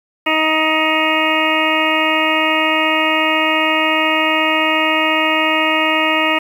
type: harmonic tone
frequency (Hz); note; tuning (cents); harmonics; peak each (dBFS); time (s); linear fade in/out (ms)
314.2; D#4; +17; 1 / 2 / 3 / 4 / 6 / 7 / 8 / 9; -21 / -21 / -21 / -21 / -21 / -21 / -21 / -21; 0.26-6.39; 10
effects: 7-bit